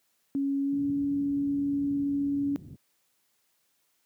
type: tone with pitch glide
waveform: sine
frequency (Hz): 277.2 to 282.2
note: C#4 to C#4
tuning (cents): 0 to +31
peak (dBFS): -25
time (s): 0.35-2.56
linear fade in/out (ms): 0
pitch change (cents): +31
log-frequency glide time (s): 0.63-0.79
type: low-pass noise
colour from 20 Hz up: white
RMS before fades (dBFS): -43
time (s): 0.72-2.76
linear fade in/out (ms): 5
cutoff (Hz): 230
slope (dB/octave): 24
effects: white hiss -72 dBFS RMS until 4.05 s + high-pass 100 Hz 12 dB/octave